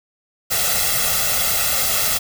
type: noise with comb filter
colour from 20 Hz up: white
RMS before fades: -19 dBFS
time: 0.5-2.19 s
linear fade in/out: 20 ms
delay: 1.5 ms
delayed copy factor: +0.9
effects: none